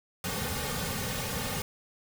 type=noise with comb filter; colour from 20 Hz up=pink; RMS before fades=-33 dBFS; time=0.24-1.62 s; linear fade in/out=2 ms; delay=3 ms; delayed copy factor=-0.95; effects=none